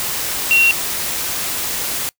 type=tone in noise; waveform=sine; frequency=2740 Hz; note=F7; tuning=34 cents flat; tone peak=-9 dBFS; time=0.51-0.71 s; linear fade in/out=0 ms; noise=white; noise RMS=-22 dBFS; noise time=0-2.09 s; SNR=+10 dB; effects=noise-tail reverb RT60 0.1 s tail -23 dB re dry